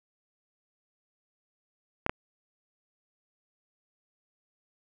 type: clicks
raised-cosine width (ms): 0.5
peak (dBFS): -11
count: 2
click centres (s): 2.064 / 2.095
effects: none